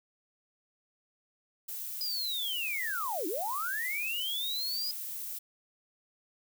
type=noise; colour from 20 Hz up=violet; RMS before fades=-39 dBFS; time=1.68-5.39 s; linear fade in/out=10 ms
type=linear two-way sweep; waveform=sine; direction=down then up; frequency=4997 to 297.1 to 4997 Hz; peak=-32 dBFS; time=2.01-4.91 s; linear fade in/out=0 ms; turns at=3.27 s
effects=none